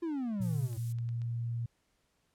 triangle exponential sweep, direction down, 349.2 to 107.6 Hz, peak -30 dBFS, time 0.02-0.78 s, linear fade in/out 10 ms
sine tone, 117.4 Hz, A#2, 13 cents sharp, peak -32 dBFS, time 0.4-1.66 s, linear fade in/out 5 ms
violet noise, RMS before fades -48 dBFS, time 0.41-0.93 s, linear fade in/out 10 ms
clicks, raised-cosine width 0.2 ms, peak -40 dBFS, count 4, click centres 0.73 / 0.986 / 1.09 / 1.218 s
effects pink hiss -75 dBFS RMS until 2.34 s + low-pass 11000 Hz 12 dB/octave

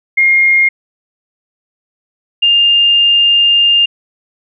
sine tone pair in turn, 2132 / 2808 Hz, C7 / F7, +32 / +9 cents, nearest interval perfect fourth, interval 477 cents, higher second, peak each -6 dBFS, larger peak neither, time 0.17-0.69 / 2.42-3.86 s, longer second, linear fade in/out 10 ms, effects none

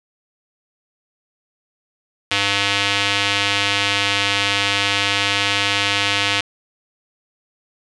square tone with band-pass filter, 100.2 Hz, G2, 38 cents sharp, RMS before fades -19 dBFS, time 2.31-6.41 s, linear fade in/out 5 ms, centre 3000 Hz, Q 1.7, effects resampled to 24000 Hz + 7-bit

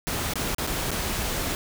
pink noise with dropouts, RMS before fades -28 dBFS, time 0.07-1.55 s, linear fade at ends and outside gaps 0 ms, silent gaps 0.336-0.356 / 0.547-0.583 / 0.667-0.673 / 0.907-0.915 s, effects none

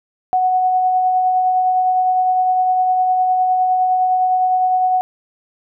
sine tone with tremolo, 740 Hz, F#5, in tune, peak -11 dBFS, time 0.33-5.01 s, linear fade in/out 0 ms, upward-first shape triangle, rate 9.8 Hz, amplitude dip 30%, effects none

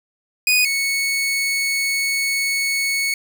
sawtooth tone pair in turn, 2482 / 2211 Hz, D#7 / C#7, -5 / -5 cents, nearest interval major second, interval 200 cents, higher first, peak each -10 / -15 dBFS, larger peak first, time 0.47-0.65 / 0.65-3.14 s, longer second, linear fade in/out 2 ms, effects none

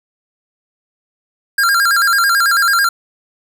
square tone with vibrato, 1491 Hz, F#6, 13 cents sharp, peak -11 dBFS, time 1.58-2.89 s, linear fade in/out 5 ms, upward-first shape square, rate 9.1 Hz, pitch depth 140 cents each way, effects none

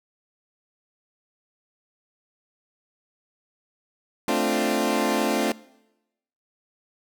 20% pulse chord, D minor seventh, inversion second, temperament equal, 220 / 261.6 / 293.7 / 349.2 Hz, A3 / C4 / D4 / F4, 0 / 0 / 0 / 0 cents, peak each -22 dBFS, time 4.28-5.52 s, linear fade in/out 2 ms, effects noise-tail reverb RT60 0.9 s tail -21 dB re dry

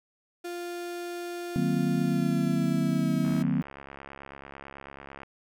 35% pulse tone with pitch glide, 349.2 to 322.1 Hz, F4 to E4, 0 to -40 cents, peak -32 dBFS, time 0.44-3.43 s, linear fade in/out 10 ms, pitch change -140 cents, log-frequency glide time 2.01-3.14 s
sine chord, C half-diminished seventh, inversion first, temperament equal with one note detuned, 152.19 / 185 / 233.1 / 261.6 Hz, Eb3 / Gb3 / Bb3 / C4, -38 / 0 / 0 / 0 cents, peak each -29 dBFS, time 1.56-3.62 s, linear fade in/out 0 ms
click train, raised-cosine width 0.5 ms, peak -27 dBFS, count 138, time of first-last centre 3.25-5.233 s, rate 69.1 Hz
effects none

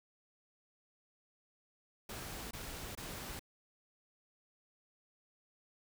pink noise bursts, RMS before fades -45 dBFS, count 3, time 2.09-3.394 s, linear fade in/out 5 ms, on 420 ms, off 22 ms, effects none

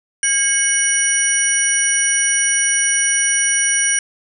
sine tone cluster, 1621 / 2201 / 2959 / 5770 / 9240 Hz, G#6 / C#7 / F#7 / F#8 / D9, -42 / -13 / -1 / -44 / -29 cents, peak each -21 / -23 / -27 / -18 / -18 dBFS, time 0.23-3.99 s, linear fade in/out 2 ms, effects none

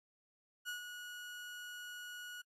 30% pulse tone with ADSR envelope, 1457 Hz, F#6, 27 cents flat, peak -36 dBFS, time 0.65-2.42 s, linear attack 36 ms, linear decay 120 ms, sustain -7 dB, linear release 11 ms, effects AAC 48 kbps

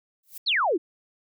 violet noise with exponential growth, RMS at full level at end -34 dBFS, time 0.23-0.38 s, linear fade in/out 5 ms, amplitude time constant 32 ms
sine exponential sweep, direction down, 4665 to 289.8 Hz, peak -20 dBFS, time 0.46-0.78 s, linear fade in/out 20 ms
effects none

